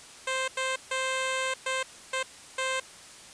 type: tone bursts at uneven times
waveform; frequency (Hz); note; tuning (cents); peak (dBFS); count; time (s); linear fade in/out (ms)
10% pulse; 523.3; C5; 0; -19; 6; 0.27-0.48 / 0.57-0.76 / 0.91-1.54 / 1.66-1.83 / 2.13-2.23 / 2.58-2.8; 5
effects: white hiss -48 dBFS RMS until 3.33 s + resampled to 22050 Hz